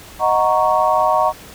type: chord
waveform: sine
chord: D# minor seventh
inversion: none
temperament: equal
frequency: 622.3 / 740 / 932.3 / 1108.7 Hz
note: D#5 / F#5 / A#5 / C#6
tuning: 0 / 0 / 0 / 0 cents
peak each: -18 dBFS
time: 0.19-1.33 s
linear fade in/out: 50 ms
effects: pink hiss -39 dBFS RMS until 1.54 s